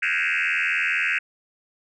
sine tone with frequency modulation, 2093 Hz, C7, in tune, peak -19 dBFS, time 0.02-1.19 s, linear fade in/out 10 ms, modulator 84.4 Hz, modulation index 7.3, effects tanh soft clip ceiling -16 dBFS

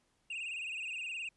triangle tone with vibrato, 2637 Hz, E7, in tune, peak -36 dBFS, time 0.3-1.29 s, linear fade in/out 5 ms, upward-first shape sine, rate 19 Hz, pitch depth 110 cents each way, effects pink hiss -75 dBFS RMS until 1.36 s + resampled to 24000 Hz

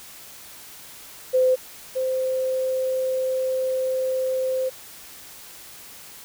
sine tone pair in turn, 513 / 519 Hz, C5 / C5, -34 / -14 cents, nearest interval unison, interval 20 cents, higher second, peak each -15 / -21 dBFS, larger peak first, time 1.33-1.56 / 1.95-4.7 s, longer second, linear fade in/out 20 ms, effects white hiss -43 dBFS RMS until 6.24 s

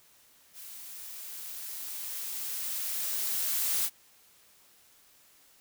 blue noise with level ramp, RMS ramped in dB -46 to -28 dBFS, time 0.53-3.9 s, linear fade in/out 50 ms, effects white hiss -61 dBFS RMS until 5.6 s

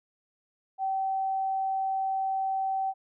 sine tone, 770 Hz, G5, 31 cents flat, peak -26 dBFS, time 0.78-2.94 s, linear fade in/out 50 ms, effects none

